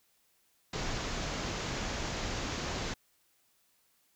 pink low-pass noise, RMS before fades -36 dBFS, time 0.73-2.94 s, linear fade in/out 5 ms, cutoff 7200 Hz, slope 96 dB/octave, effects white hiss -71 dBFS RMS until 4.15 s

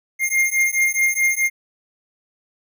square beating tone pair, 2118 / 2122.7 Hz, C7 / C7, +21 / +24 cents, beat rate 4.7 Hz, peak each -20 dBFS, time 0.19-1.5 s, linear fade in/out 50 ms, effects none

